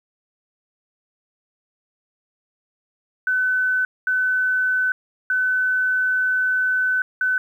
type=tone bursts at uneven times; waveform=sine; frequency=1510 Hz; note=F#6; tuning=35 cents sharp; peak=-17 dBFS; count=4; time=3.27-3.85 / 4.07-4.92 / 5.3-7.02 / 7.21-7.38 s; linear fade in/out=2 ms; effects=9-bit